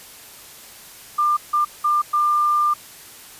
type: tone bursts at uneven times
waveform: sine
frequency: 1196 Hz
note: D6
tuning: 31 cents sharp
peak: -15 dBFS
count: 4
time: 1.18-1.37 / 1.53-1.65 / 1.84-2.02 / 2.13-2.74 s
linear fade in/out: 10 ms
effects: white hiss -42 dBFS RMS until 3.39 s + resampled to 32000 Hz